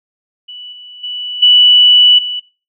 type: tone with level steps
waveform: sine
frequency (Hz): 2960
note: F#7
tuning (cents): 0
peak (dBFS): -27 / -31 / -19 / -3 / -17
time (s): 0.48-2.4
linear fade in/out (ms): 10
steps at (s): 0.72 / 1.03 / 1.42 / 2.18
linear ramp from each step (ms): 10
effects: noise-tail reverb RT60 0.3 s tail -18 dB re dry